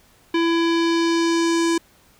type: tone with low-pass filter sweep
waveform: square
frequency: 334 Hz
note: E4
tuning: 23 cents sharp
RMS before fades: -19 dBFS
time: 0.34-1.78 s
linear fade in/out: 5 ms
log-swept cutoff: 3200 to 7900 Hz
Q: 1.6
effects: pink hiss -55 dBFS RMS until 2.19 s